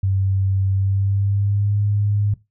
sine tone with pitch glide, 96.5 to 102.83 Hz, G2 to G#2, -27 to -17 cents, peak -16 dBFS, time 0.03-2.34 s, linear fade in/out 5 ms, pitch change +110 cents, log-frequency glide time 0.72-1.79 s, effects noise-tail reverb RT60 0.2 s tail -17 dB re dry

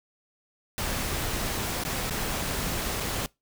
pink noise with dropouts, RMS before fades -30 dBFS, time 0.78-3.26 s, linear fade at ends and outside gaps 0 ms, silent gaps 1.836-1.85 / 2.097-2.108 / 3-3.004 s, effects noise-tail reverb RT60 0.2 s tail -23 dB re dry

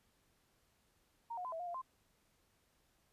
sine tone with pitch steps, 928 / 722 / 1016 / 654 / 710 / 694 / 1044 Hz, A#5 / F#5 / B5 / E5 / F5 / F5 / C6, -8 / -43 / +49 / -14 / +28 / -11 / -4 cents, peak -40 dBFS, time 1.3-1.818 s, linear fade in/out 10 ms, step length 74 ms, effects pink hiss -75 dBFS RMS until 3.12 s + resampled to 32000 Hz

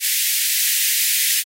white high-pass noise, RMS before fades -18 dBFS, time 0-1.44 s, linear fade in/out 50 ms, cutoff 1800 Hz, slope 48 dB/octave, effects AAC 48 kbps

